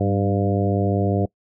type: harmonic tone with a mistuned harmonic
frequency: 100 Hz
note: G2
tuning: 35 cents sharp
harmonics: 1 / 2 / 3 / 4 / 5 / 6 / 7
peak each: -21 / -24 / -26 / -27 / -28 / -29 / -29 dBFS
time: 0-1.26 s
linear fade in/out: 10 ms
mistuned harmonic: 2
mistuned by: -46 cents
effects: noise-tail reverb RT60 0.1 s tail -23 dB re dry